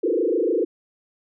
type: tone with frequency modulation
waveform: sine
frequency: 404.8 Hz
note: G#4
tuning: 44 cents flat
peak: -18 dBFS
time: 0.03-0.65 s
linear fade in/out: 10 ms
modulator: 26.9 Hz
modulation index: 3.2
effects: none